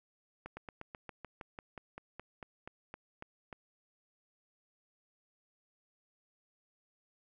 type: slowing click train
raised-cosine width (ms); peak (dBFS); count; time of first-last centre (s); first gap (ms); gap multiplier
0.5; -29; 17; 0.46-3.528; 110; 1.07
effects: none